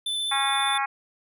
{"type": "tone with vibrato", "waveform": "square", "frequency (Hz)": 3520, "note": "A7", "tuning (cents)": 0, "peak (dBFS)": -26, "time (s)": [0.06, 0.78], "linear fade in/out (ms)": 5, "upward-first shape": "sine", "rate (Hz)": 15, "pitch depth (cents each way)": 13}
{"type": "harmonic tone", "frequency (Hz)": 274, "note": "C#4", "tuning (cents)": -20, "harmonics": [3, 4, 5, 6, 7, 8, 9], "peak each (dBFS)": [-27, -29, -31, -33, -34, -35, -36], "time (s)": [0.31, 0.86], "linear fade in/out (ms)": 10}
{"effects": []}